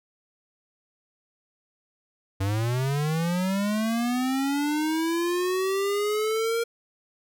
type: linear sweep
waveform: square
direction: up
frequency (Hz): 94.4 to 467.1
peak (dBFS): -24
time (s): 2.4-6.64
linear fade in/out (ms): 10
effects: none